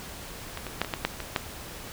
clicks, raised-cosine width 0.3 ms, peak -18 / -19 / -8 / -17 / -11 / -7 / -17 / -8 dBFS, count 8, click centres 0.574 / 0.667 / 0.816 / 0.847 / 0.938 / 1.05 / 1.203 / 1.362 s, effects pink hiss -41 dBFS RMS until 1.92 s

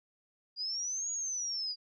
sine linear two-way sweep, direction up then down, 4795 to 6770 to 4795 Hz, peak -33 dBFS, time 0.56-1.76 s, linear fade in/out 50 ms, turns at 1.11 s, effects none

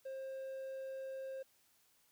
triangle tone, 532 Hz, C5, 29 cents sharp, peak -40 dBFS, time 0.05-1.43 s, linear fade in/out 10 ms, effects white hiss -72 dBFS RMS until 2.11 s

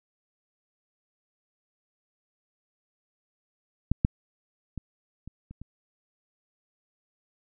clicks, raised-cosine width 5 ms, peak -10 / -8 / -22 / -28 / -30 / -28 dBFS, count 6, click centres 3.916 / 4.049 / 4.777 / 5.276 / 5.51 / 5.616 s, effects none

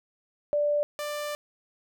sine / sawtooth tone pair in turn, 587.3 / 591.4 Hz, D5 / D5, 0 / +12 cents, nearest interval unison, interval 12 cents, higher second, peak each -22 / -27 dBFS, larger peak first, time 0.53-0.83 / 0.99-1.35 s, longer second, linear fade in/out 0 ms, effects none

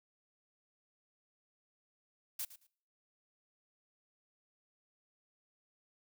blue noise with echo, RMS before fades -39 dBFS, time 2.39-2.45 s, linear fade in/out 5 ms, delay 110 ms, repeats 2, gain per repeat -15 dB, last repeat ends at 2.67 s, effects noise-tail reverb RT60 0.6 s tail -25 dB re dry

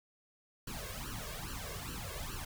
pink noise with flanger, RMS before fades -42 dBFS, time 0.67-2.45 s, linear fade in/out 5 ms, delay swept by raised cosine 0.68 to 1.88 ms, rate 2.4 Hz, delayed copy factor +0.95, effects none

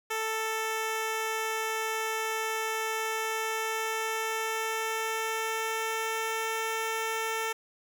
10% pulse tone with pitch glide, 441.9 to 446.5 Hz, A4 to A4, +7 to +25 cents, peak -21 dBFS, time 0.1-7.53 s, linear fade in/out 10 ms, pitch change +18 cents, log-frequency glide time 2.93-6.52 s, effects 10-bit

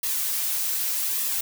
blue noise with flanger, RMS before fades -26 dBFS, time 0.03-1.41 s, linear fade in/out 5 ms, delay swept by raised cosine 1.3 to 4.6 ms, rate 0.84 Hz, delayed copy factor -0.5, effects none

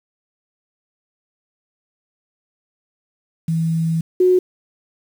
sine tone pair in turn, 163.3 / 366 Hz, E3 / F#4, -16 / -19 cents, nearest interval octave + major second, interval 1397 cents, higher second, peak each -16 / -10 dBFS, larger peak second, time 3.48-4.01 / 4.2-4.39 s, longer first, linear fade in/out 5 ms, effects 7-bit

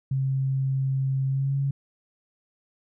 sine tone with pitch glide, 134.1 to 138.19 Hz, C3 to C#3, +43 to -5 cents, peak -22 dBFS, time 0.11-1.71 s, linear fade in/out 5 ms, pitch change +52 cents, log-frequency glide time 1.27-1.56 s, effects none

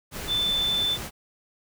sine tone in noise, 3526 Hz, A7, 3 cents sharp, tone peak -22 dBFS, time 0.27-0.98 s, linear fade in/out 50 ms, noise pink, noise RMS -35 dBFS, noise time 0.11-1.11 s, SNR +10 dB, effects none

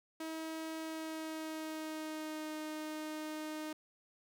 sawtooth tone with pitch glide, 320.1 to 308.8 Hz, D#4 to D#4, +49 to -13 cents, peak -36 dBFS, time 0.2-3.73 s, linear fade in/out 5 ms, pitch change -62 cents, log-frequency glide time 0.78-2.54 s, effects none

